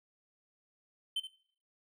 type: tone with echo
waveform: triangle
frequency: 3083 Hz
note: G7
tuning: 29 cents flat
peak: -29 dBFS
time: 1.16-1.2 s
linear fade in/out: 5 ms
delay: 73 ms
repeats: 1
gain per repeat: -10 dB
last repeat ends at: 1.273 s
effects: noise-tail reverb RT60 0.5 s tail -17 dB re dry